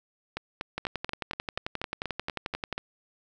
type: two click trains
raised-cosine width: 0.3 ms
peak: -16 / -15 dBFS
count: 11 / 23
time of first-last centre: 0.37-2.78 / 0.78-2.727 s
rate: 4.15 / 11.3 Hz
effects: none